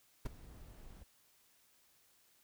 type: noise with ADSR envelope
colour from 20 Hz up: brown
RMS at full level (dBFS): -34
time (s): 0.25-1.04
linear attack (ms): 10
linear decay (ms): 14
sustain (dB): -20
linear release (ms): 19
effects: white hiss -70 dBFS RMS until 2.43 s